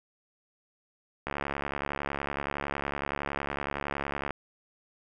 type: click train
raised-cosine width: 0.5 ms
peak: -16 dBFS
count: 216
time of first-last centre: 1.27-4.307 s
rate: 70.8 Hz
effects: none